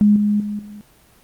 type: tone with level steps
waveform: sine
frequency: 207.7 Hz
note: G#3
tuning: in tune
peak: -9 / -14 / -22 / -33 dBFS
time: 0.01-0.81 s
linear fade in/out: 0 ms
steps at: 0.16 / 0.4 / 0.59 s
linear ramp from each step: 2 ms
effects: pink hiss -52 dBFS RMS until 1.23 s + Opus 24 kbps